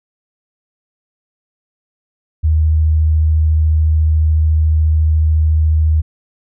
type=tone with vibrato; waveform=sine; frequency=78.2 Hz; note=D#2; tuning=9 cents sharp; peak=-9 dBFS; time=2.43-6.02 s; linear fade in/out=20 ms; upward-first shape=sine; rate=14 Hz; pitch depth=10 cents each way; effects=none